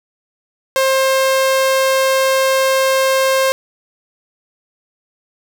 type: tone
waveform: sawtooth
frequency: 531 Hz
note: C5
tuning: 25 cents sharp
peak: -8 dBFS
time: 0.76-3.52 s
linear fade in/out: 0 ms
effects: none